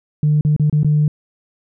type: tone with dropouts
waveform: sine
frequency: 150.1 Hz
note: D3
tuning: 38 cents sharp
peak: -10 dBFS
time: 0.23-1.08 s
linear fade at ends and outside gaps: 2 ms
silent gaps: 0.41-0.449 / 0.564-0.597 / 0.698-0.727 / 0.832-0.846 s
effects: tanh soft clip ceiling -7 dBFS